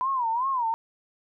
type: tone with vibrato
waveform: sine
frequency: 987.8 Hz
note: B5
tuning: in tune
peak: -23 dBFS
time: 0.01-0.74 s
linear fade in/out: 0 ms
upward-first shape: sine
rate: 2.6 Hz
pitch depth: 170 cents each way
effects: none